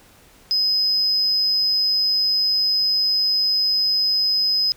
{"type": "tone", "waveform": "sine", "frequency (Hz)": 5050, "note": "D#8", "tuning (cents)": 25, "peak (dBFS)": -15, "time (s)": [0.51, 4.72], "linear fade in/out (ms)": 0, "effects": ["tanh soft clip ceiling -13 dBFS", "pink hiss -51 dBFS RMS until 4.76 s"]}